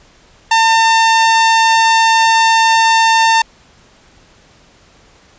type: tone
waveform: sawtooth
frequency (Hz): 902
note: A5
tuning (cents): +43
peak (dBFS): -4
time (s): 0.51-3.42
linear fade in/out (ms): 5
effects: pink hiss -47 dBFS RMS until 5.38 s + resampled to 16000 Hz